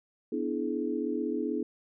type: chord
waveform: sine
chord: E dominant seventh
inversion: second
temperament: equal with one note detuned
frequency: 246.9 / 293.7 / 329.6 / 425.3 Hz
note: B3 / D4 / E4 / G#4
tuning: 0 / 0 / 0 / +41 cents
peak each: -34 dBFS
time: 0.32-1.63 s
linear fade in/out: 5 ms
effects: none